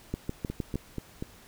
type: two click trains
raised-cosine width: 3 ms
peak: -20 / -17 dBFS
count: 4 / 5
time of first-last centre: 0.5-1.225 / 0.14-0.756 s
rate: 4.14 / 6.49 Hz
effects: pink hiss -54 dBFS RMS until 1.47 s